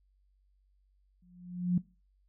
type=tone with exponential growth; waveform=sine; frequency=178.2 Hz; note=F3; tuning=35 cents sharp; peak=-21 dBFS; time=1.22-1.78 s; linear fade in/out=5 ms; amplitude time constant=120 ms; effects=noise-tail reverb RT60 0.3 s tail -20 dB re dry + added 48 Hz sine -66 dBFS peak until 2.28 s

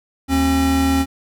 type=tone pair together; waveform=square; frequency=76.74 / 270 Hz; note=D#2 / C#4; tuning=-23 / -45 cents; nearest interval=octave + minor seventh; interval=2178 cents; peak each=-21 / -16 dBFS; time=0.28-1.06 s; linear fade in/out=50 ms; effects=none

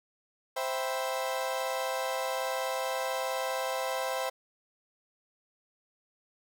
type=chord; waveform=35% pulse; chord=C major seventh; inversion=none; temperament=equal; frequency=523.3 / 659.3 / 784 / 987.8 Hz; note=C5 / E5 / G5 / B5; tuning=0 / 0 / 0 / 0 cents; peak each=-32 / -35 / -35 / -37 dBFS; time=0.56-4.3 s; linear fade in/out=10 ms; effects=none

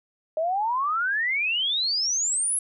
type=exponential sweep; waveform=sine; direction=up; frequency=614 to 10930 Hz; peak=-22 dBFS; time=0.37-2.59 s; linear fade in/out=2 ms; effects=none

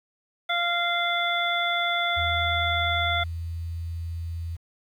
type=harmonic tone; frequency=693 Hz; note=F5; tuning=14 cents flat; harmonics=1 / 2 / 3 / 5; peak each=-28 / -28 / -28 / -28 dBFS; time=0.49-3.24 s; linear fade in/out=10 ms
type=tone with pitch glide; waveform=sine; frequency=82.5 to 83.7 Hz; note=E2 to E2; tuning=+2 to +27 cents; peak=-29 dBFS; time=2.16-4.57 s; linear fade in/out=20 ms; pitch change=+25 cents; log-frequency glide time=2.37-3.62 s
effects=9-bit

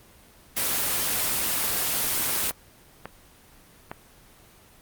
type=noise; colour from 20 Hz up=white; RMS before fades=-25 dBFS; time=0.56-2.51 s; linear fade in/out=10 ms
type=clicks; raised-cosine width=0.5 ms; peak=-17 dBFS; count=5; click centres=2.177 / 2.294 / 2.509 / 3.056 / 3.915 s
effects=pink hiss -53 dBFS RMS until 4.81 s + Opus 24 kbps

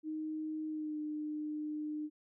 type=tone with pitch glide; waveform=sine; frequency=311.1 to 302.8 Hz; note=D#4 to D#4; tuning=0 to -47 cents; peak=-36 dBFS; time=0.03-2.1 s; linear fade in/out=50 ms; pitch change=-47 cents; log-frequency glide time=0.68-0.98 s; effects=none

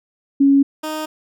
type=tone pair in turn; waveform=sine / 15% pulse; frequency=277.2 / 310.1 Hz; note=C#4 / D#4; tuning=0 / -6 cents; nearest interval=major second; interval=194 cents; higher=second; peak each=-9 / -17 dBFS; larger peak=first; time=0.4-0.63 / 0.83-1.06 s; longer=neither; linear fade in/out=10 ms; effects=none

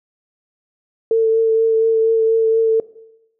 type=tone with vibrato; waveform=sine; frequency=448.3 Hz; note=A4; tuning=32 cents sharp; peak=-11 dBFS; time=1.11-2.8 s; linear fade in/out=2 ms; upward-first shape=sine; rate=4.2 Hz; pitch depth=15 cents each way; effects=noise-tail reverb RT60 0.9 s tail -19 dB re dry

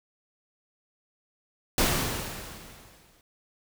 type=noise with exponential decay; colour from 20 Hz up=pink; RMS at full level=-22 dBFS; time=1.78-3.21 s; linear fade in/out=1 ms; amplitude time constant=310 ms; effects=none

